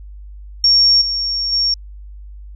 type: tone with level steps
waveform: sine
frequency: 5520 Hz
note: F8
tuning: 21 cents flat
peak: -8 / -17 / -13 dBFS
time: 0.64-1.74 s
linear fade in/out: 2 ms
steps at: 1.01 / 1.52 s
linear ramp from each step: 10 ms
effects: added 50 Hz sine -32 dBFS peak until 2.55 s